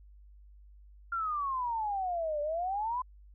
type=exponential two-way sweep; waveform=sine; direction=down then up; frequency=1400 to 580 to 1032 Hz; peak=-30 dBFS; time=1.12-3.02 s; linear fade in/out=5 ms; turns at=2.41 s; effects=added 50 Hz sine -52 dBFS peak until 3.34 s